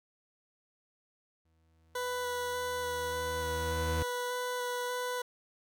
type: tone with exponential growth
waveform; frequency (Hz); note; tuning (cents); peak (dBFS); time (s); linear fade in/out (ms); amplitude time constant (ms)
40% pulse; 81; E2; -30; -29; 1.45-4.03; 5; 560
type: tone with vibrato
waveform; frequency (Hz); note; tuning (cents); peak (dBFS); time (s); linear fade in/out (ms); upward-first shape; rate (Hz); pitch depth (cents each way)
20% pulse; 493.9; B4; 0; -28; 1.95-5.22; 5; square; 1.7; 8
effects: none